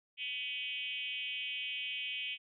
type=tone with frequency modulation; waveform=sine; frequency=2787 Hz; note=F7; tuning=4 cents flat; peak=-36 dBFS; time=0.17-2.38 s; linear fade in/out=50 ms; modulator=265 Hz; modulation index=1.8; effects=none